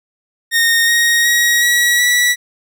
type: tone with pitch steps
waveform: sawtooth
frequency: 1847 / 1871.7 / 1896.7 / 1922.1 / 1947.8 Hz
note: A#6 / A#6 / A#6 / B6 / B6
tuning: -16 / +7 / +29 / -47 / -24 cents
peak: -7 dBFS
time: 0.51-2.36 s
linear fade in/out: 50 ms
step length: 370 ms
effects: none